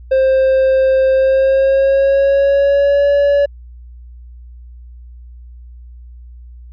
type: tone with pitch glide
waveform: triangle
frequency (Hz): 528 to 569.2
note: C5 to C#5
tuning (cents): +16 to +46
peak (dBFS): -7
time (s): 0.11-3.46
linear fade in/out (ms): 10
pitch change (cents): +130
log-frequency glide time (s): 1.13-3.08
effects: added 60 Hz sine -33 dBFS peak until 6.72 s + resampled to 11025 Hz